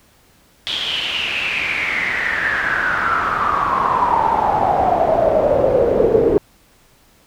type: noise with band-pass filter sweep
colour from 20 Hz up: brown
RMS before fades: -17 dBFS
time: 0.67-6.38 s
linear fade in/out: 0 ms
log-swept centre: 3400 to 420 Hz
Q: 7.9
effects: pink hiss -53 dBFS RMS until 7.26 s